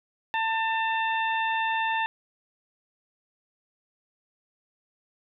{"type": "harmonic tone", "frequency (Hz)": 895, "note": "A5", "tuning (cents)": 29, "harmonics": [1, 2, 3, 4], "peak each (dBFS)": [-26, -29, -33, -38], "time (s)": [0.34, 2.06], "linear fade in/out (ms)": 0, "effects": []}